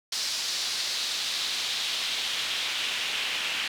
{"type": "noise with band-pass filter sweep", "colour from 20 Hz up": "pink", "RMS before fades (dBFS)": -30, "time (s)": [0.12, 3.68], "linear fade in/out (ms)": 5, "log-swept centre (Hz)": [4800, 2800], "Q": 2.1, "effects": []}